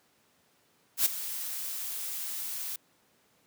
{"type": "noise with ADSR envelope", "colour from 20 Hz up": "blue", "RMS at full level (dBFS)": -22, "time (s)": [0.97, 2.76], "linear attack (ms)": 88, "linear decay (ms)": 9, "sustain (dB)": -14, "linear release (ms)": 4, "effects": ["pink hiss -67 dBFS RMS until 3.46 s", "high-pass 150 Hz 12 dB/octave"]}